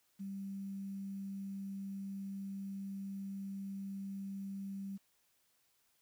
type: tone with quantisation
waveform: sine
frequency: 196 Hz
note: G3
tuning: in tune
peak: -40 dBFS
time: 0.19-4.98 s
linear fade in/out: 20 ms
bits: 11
effects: white hiss -75 dBFS RMS until 6.01 s